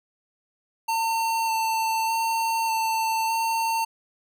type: tone with vibrato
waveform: square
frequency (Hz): 900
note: A5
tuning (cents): +39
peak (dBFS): -23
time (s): 0.88-3.85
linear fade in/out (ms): 10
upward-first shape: square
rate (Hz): 0.83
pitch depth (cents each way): 11
effects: none